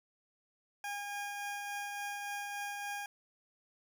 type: tone with tremolo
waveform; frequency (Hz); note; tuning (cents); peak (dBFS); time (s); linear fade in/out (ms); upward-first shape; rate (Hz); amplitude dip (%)
20% pulse; 813; G#5; -37; -32; 0.84-3.06; 2; triangle; 3.5; 30
effects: none